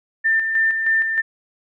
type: tone with tremolo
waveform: sine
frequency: 1792 Hz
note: A6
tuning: 31 cents sharp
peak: -14 dBFS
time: 0.24-1.22 s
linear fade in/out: 20 ms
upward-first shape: square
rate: 3.2 Hz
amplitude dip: 45%
effects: none